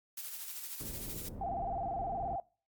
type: noise with tremolo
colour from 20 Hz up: blue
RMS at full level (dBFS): -41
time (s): 0.17-1.29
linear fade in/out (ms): 5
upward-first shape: sine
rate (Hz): 13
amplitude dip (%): 45
type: low-pass noise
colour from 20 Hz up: pink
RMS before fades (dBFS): -45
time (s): 0.8-2.36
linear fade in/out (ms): 5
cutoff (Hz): 420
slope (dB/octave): 12
type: tone with vibrato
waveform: sine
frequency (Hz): 736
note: F#5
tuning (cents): -9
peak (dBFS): -34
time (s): 1.41-2.4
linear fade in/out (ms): 2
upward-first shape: square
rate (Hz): 19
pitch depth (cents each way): 110
effects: noise-tail reverb RT60 0.4 s tail -23 dB re dry + Opus 48 kbps